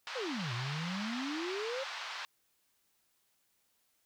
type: band-pass noise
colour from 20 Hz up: pink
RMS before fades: -42 dBFS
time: 0.07-2.25 s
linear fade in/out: 0 ms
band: 870 to 4900 Hz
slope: 24 dB/octave
type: exponential two-way sweep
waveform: triangle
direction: down then up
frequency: 554.4 to 115.8 to 554.4 Hz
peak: -34 dBFS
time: 0.15-1.84 s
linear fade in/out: 10 ms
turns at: 0.53 s
effects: white hiss -75 dBFS RMS until 4.05 s